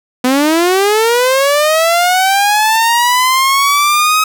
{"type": "linear sweep", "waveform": "sawtooth", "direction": "up", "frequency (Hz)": [246.9, 1274], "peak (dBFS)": -5, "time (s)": [0.24, 4.24], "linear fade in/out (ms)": 5, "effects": []}